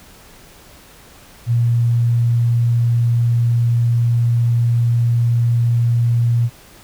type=tone; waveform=sine; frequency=118.2 Hz; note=A#2; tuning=24 cents sharp; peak=-12 dBFS; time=1.46-6.5 s; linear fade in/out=50 ms; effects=pink hiss -44 dBFS RMS until 6.83 s